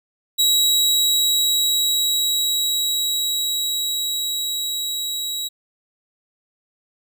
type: tone with level ramp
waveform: sawtooth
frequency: 3864 Hz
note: B7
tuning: 39 cents flat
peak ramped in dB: -11 to -21 dBFS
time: 0.38-5.49 s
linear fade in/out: 20 ms
effects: none